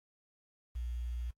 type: tone with quantisation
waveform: sine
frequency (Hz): 60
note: B1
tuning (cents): -49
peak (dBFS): -35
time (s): 0.75-1.31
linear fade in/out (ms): 10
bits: 10
effects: noise-tail reverb RT60 0.1 s tail -25 dB re dry + AAC 48 kbps